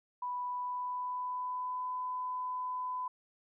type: tone with pitch glide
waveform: sine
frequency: 987.8 to 1005.1 Hz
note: B5 to B5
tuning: 0 to +30 cents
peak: -34 dBFS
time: 0.22-3.08 s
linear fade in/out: 5 ms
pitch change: +30 cents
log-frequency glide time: 0.42-1.89 s
effects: none